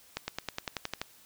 accelerating click train, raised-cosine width 0.2 ms, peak -15 dBFS, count 10, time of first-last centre 0.17-1.016 s, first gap 110 ms, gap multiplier 0.96, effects white hiss -58 dBFS RMS until 1.25 s

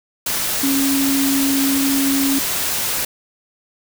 sine tone in noise, 274.2 Hz, C#4, 19 cents flat, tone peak -16 dBFS, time 0.63-2.39 s, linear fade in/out 5 ms, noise white, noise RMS -21 dBFS, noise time 0.26-3.05 s, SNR +2 dB, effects none

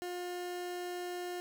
30% pulse tone, 356.1 Hz, F4, 34 cents sharp, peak -35 dBFS, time 0.02-1.4 s, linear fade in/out 0 ms, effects none

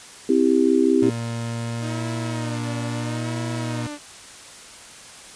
sine chord, C major, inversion none, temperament just, 261.6 / 327 / 392.4 Hz, C4 / E4 / G4, 0 / -14 / +2 cents, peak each -19 dBFS, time 0.29-1.1 s, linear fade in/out 5 ms
30% pulse tone with pitch glide, 116.5 to 119.22 Hz, A#2 to A#2, -1 to +39 cents, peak -23 dBFS, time 1.02-3.87 s, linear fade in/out 5 ms, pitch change +40 cents, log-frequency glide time 1.53-3.56 s
sawtooth tone with vibrato, 307.6 Hz, D#4, 20 cents flat, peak -27 dBFS, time 1.8-3.99 s, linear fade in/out 50 ms, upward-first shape sine, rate 0.76 Hz, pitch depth 110 cents each way
effects white hiss -42 dBFS RMS until 5.35 s + resampled to 22050 Hz

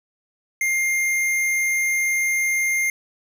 sine tone with hard clipping, 2113 Hz, C7, 16 cents sharp, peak -20 dBFS, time 0.61-2.9 s, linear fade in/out 2 ms, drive 15 dB, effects none

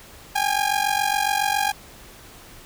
sawtooth ring-modulated tone, 812 Hz, G#5, 39 cents flat, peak -13 dBFS, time 0.35-1.72 s, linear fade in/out 10 ms, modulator 23.6 Hz, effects pink hiss -45 dBFS RMS until 2.65 s

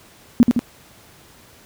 sine tone with echo, 239.8 Hz, A#3, 49 cents sharp, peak -6 dBFS, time 0.4-0.43 s, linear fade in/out 0 ms, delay 81 ms, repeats 2, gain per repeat -4 dB, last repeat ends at 0.592 s, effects pink hiss -48 dBFS RMS until 1.65 s + high-pass 60 Hz 12 dB/octave

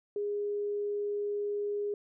sine tone, 411 Hz, G#4, 18 cents flat, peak -30 dBFS, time 0.16-1.94 s, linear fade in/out 2 ms, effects none

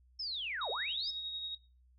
sine linear two-way sweep, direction down then up, 5370 to 406.3 to 5370 Hz, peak -36 dBFS, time 0.19-1.11 s, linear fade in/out 10 ms, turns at 0.7 s
sine tone with tremolo, 3768 Hz, A#7, 18 cents sharp, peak -36 dBFS, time 0.61-1.55 s, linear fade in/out 5 ms, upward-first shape sine, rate 11 Hz, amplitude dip 35%
effects noise-tail reverb RT60 0.3 s tail -17 dB re dry + added 62 Hz sine -62 dBFS peak until 1.98 s

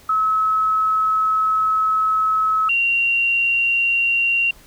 sine tone pair in turn, 1290 / 2759 Hz, E6 / F7, -38 / -22 cents, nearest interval octave + minor second, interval 1316 cents, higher second, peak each -15 dBFS, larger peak neither, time 0.09-2.69 / 2.69-4.51 s, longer first, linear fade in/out 5 ms, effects pink hiss -48 dBFS RMS until 4.66 s

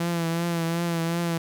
sawtooth tone with vibrato, 168.4 Hz, E3, 37 cents sharp, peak -20 dBFS, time 0-1.38 s, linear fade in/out 5 ms, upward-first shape triangle, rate 2.7 Hz, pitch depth 43 cents each way, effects none

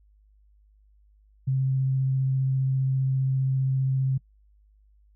sine tone with vibrato, 132.7 Hz, C3, 25 cents sharp, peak -21 dBFS, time 1.47-4.18 s, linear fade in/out 10 ms, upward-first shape sine, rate 15 Hz, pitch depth 9 cents each way, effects noise-tail reverb RT60 0.1 s tail -24 dB re dry + added 51 Hz sine -56 dBFS peak until 5.15 s

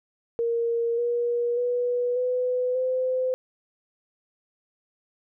sine tone with pitch steps, 466.2 / 477.4 / 488.8 / 500.5 / 512.5 Hz, A#4 / A#4 / B4 / B4 / C5, 0 / +41 / -18 / +23 / -36 cents, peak -22 dBFS, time 0.39-3.34 s, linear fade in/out 0 ms, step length 590 ms, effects none

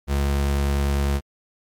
square tone pair together, 70 / 140 Hz, C#2 / C#3, +18 / +18 cents, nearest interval octave, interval 1200 cents, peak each -20 / -30 dBFS, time 0.07-1.21 s, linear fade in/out 50 ms, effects MP3 96 kbps

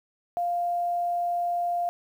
sine tone, 698.5 Hz, F5, in tune, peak -24 dBFS, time 0.37-1.89 s, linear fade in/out 0 ms, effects 9-bit

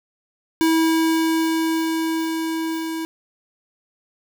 square tone with level ramp, 324.1 Hz, E4, 29 cents flat, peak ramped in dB -15 to -25 dBFS, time 0.61-3.05 s, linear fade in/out 0 ms, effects 7-bit

